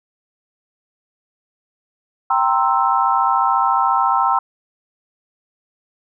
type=chord; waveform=sine; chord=C dominant seventh; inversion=second; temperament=equal; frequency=784 / 932.3 / 1046.5 / 1318.5 Hz; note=G5 / Bb5 / C6 / E6; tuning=0 / 0 / 0 / 0 cents; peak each=-19 dBFS; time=2.3-4.39 s; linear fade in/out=5 ms; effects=none